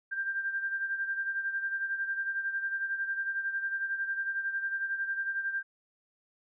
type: beating tone pair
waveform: sine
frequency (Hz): 1583 / 1594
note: G6 / G6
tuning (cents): +17 / +28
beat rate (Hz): 11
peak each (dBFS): -31 / -38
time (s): 0.11-5.63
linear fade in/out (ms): 20
effects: none